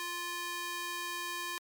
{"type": "tone with high-pass filter", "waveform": "square", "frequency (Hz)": 349.2, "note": "F4", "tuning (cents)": 0, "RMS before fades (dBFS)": -38, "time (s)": [0, 1.58], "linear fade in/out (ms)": 0, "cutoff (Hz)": 1200, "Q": 0.8, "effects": ["MP3 96 kbps"]}